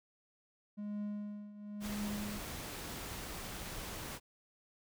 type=tone with tremolo; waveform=triangle; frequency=207.3 Hz; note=G#3; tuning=3 cents flat; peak=-34 dBFS; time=0.77-2.39 s; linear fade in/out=20 ms; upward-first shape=triangle; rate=0.98 Hz; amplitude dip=80%
type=noise; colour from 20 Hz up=pink; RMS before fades=-44 dBFS; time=1.8-4.2 s; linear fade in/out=50 ms
effects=none